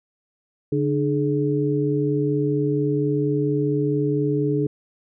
sine tone cluster, 144 / 298.7 / 423 Hz, D3 / D4 / G#4, -34 / +29 / +32 cents, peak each -23 dBFS, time 0.72-4.67 s, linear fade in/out 5 ms, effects none

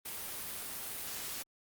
white noise, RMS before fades -41 dBFS, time 0.05-1.43 s, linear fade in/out 10 ms, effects Opus 32 kbps

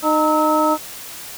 harmonic tone with a mistuned harmonic, 307.1 Hz, D#4, 23 cents flat, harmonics 1 / 2 / 3 / 4, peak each -19 / -19 / -19 / -19 dBFS, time 0.02-0.78 s, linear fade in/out 50 ms, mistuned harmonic 4, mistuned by +88 cents, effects white hiss -34 dBFS RMS until 1.37 s

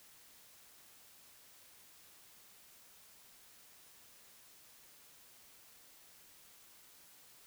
silence, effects white hiss -61 dBFS RMS until 7.46 s

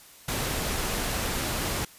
pink noise, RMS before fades -29 dBFS, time 0.28-1.85 s, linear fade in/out 5 ms, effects white hiss -51 dBFS RMS until 1.98 s + resampled to 32000 Hz

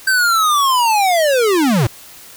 square linear sweep, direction down, 1568 to 101.2 Hz, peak -12 dBFS, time 0.07-1.87 s, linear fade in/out 5 ms, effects white hiss -39 dBFS RMS until 2.36 s

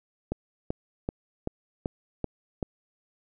click train, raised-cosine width 2 ms, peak -15 dBFS, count 7, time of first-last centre 0.32-2.628 s, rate 2.6 Hz, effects none

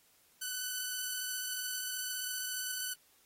5% pulse tone with vibrato, 1500 Hz, F#6, 23 cents sharp, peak -26 dBFS, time 0.41-2.94 s, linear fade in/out 10 ms, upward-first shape sine, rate 15 Hz, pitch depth 12 cents each way, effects white hiss -67 dBFS RMS until 3.25 s + AAC 48 kbps

